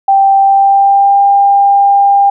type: tone with pitch glide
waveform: sine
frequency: 784 to 799.1 Hz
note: G5 to G5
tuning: 0 to +33 cents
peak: -4 dBFS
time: 0.08-2.3 s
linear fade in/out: 5 ms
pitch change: +33 cents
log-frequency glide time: 0.38-1.22 s
effects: none